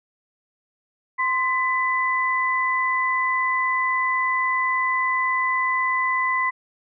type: tone pair together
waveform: sine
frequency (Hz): 1041.7 / 1998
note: C6 / B6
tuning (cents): -8 / +20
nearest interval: major seventh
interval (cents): 1128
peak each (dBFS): -22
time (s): 1.18-6.51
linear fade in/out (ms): 20
effects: none